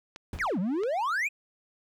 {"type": "clicks", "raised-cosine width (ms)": 0.2, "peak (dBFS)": -24, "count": 3, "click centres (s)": [0.161, 0.388, 0.835]}
{"type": "noise with exponential decay", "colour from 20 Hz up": "brown", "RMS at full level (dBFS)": -31, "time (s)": [0.33, 0.55], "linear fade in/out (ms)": 2, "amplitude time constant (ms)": 47}
{"type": "exponential two-way sweep", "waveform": "triangle", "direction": "down then up", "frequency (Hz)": [2589, 169.4, 2589], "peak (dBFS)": -24, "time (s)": [0.39, 1.29], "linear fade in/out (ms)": 20, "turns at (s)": 0.59}
{"effects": []}